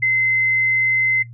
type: tone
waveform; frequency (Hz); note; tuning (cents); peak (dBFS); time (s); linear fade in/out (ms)
sine; 2061; C7; -27; -14; 0.02-1.23; 10
effects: noise-tail reverb RT60 0.1 s tail -17 dB re dry + added 118 Hz sine -35 dBFS peak until 1.33 s